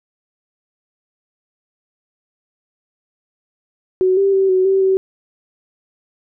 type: tone with pitch steps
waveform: sine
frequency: 372.2 / 393 / 385.6 / 373 / 385.8 / 381.3 Hz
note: F#4 / G4 / G4 / F#4 / G4 / G4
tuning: +10 / +4 / -28 / +14 / -28 / -48 cents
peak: -11 dBFS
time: 4.01-4.97 s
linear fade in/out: 0 ms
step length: 160 ms
effects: none